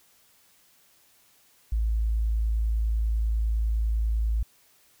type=tone; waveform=sine; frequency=55 Hz; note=A1; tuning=in tune; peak=-22 dBFS; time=1.72-4.43 s; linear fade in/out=5 ms; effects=white hiss -61 dBFS RMS until 5 s